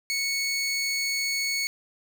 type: tone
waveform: 20% pulse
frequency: 2213 Hz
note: C#7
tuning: 3 cents flat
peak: -20 dBFS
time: 0.1-1.67 s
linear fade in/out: 0 ms
effects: none